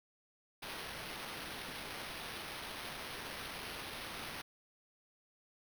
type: noise with sample-and-hold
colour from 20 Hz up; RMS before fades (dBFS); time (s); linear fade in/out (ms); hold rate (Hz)
violet; -45; 0.62-4.42; 10; 7350
effects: none